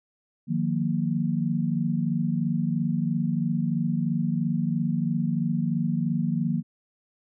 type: chord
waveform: sine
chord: Eb suspended second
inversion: none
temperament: equal with one note detuned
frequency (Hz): 155.56 / 178.59 / 233.1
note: Eb3 / F3 / Bb3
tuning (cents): 0 / +39 / 0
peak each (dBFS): -27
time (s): 0.47-6.63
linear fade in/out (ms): 50
effects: none